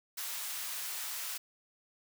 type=high-pass noise; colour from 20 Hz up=white; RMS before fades=-39 dBFS; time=0.17-1.38 s; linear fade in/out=10 ms; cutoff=900 Hz; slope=12 dB/octave; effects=none